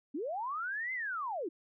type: linear two-way sweep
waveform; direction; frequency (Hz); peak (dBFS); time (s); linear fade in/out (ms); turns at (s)
sine; up then down; 250.3 to 2093 to 290.8; -34; 0.14-1.49; 10; 0.93
effects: none